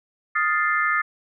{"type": "chord", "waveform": "sine", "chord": "F dominant seventh", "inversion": "third", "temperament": "equal", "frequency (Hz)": [1244.5, 1396.9, 1760, 2093], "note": ["Eb6", "F6", "A6", "C7"], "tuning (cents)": [0, 0, 0, 0], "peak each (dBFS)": [-23, -27, -23, -26], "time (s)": [0.35, 1.02], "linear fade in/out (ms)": 10, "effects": []}